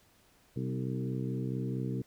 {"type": "harmonic tone with a mistuned harmonic", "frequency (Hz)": 64.5, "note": "C2", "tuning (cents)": -24, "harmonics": [2, 3, 4, 5, 6, 7], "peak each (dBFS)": [-34, -38, -40, -42, -44, -45], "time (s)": [0.56, 2.02], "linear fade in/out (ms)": 5, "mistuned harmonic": 5, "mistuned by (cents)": -17, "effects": ["pink hiss -65 dBFS RMS until 2.06 s"]}